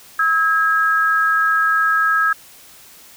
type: tone pair together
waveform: sine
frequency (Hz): 1292.9 / 1636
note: E6 / G#6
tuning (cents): -34 / -26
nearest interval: major third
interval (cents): 408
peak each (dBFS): -16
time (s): 0.19-2.33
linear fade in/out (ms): 5
effects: white hiss -44 dBFS RMS until 3.16 s

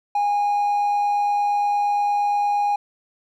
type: tone with amplitude modulation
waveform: triangle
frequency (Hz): 820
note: G#5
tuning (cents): -22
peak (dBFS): -14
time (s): 0.15-2.76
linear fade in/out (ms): 5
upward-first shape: sine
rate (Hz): 88.6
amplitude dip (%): 25
effects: tanh soft clip ceiling -11 dBFS

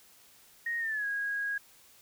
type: tone with pitch glide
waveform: sine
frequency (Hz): 1867 to 1644.2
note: A#6 to G#6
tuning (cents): +2 to -18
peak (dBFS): -30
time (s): 0.66-1.58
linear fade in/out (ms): 5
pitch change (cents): -220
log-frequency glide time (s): 0.79-1.06
effects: white hiss -59 dBFS RMS until 2.01 s

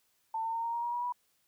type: tone with pitch steps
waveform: sine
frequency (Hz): 894 / 905.4 / 917 / 928.7 / 940.6 / 952.6 / 964.8 / 977.2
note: A5 / A5 / A#5 / A#5 / A#5 / A#5 / B5 / B5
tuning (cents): +27 / +49 / -29 / -7 / +15 / +37 / -41 / -19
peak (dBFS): -31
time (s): 0.34-1.124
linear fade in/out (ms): 5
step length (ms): 98
effects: white hiss -73 dBFS RMS until 1.47 s

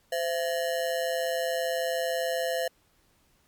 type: ring-modulated tone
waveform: square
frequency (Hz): 594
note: D5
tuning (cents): +20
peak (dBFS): -24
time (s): 0.12-2.68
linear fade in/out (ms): 5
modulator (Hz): 76.6
effects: pink hiss -66 dBFS RMS until 3.47 s + MP3 96 kbps

